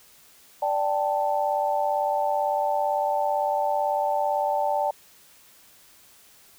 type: chord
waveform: sine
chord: D suspended fourth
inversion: none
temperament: just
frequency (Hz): 587.3 / 783.1 / 881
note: D5 / G5 / A5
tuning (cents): 0 / -2 / +2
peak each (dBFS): -26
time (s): 0.62-4.91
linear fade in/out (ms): 5
effects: white hiss -54 dBFS RMS until 6.58 s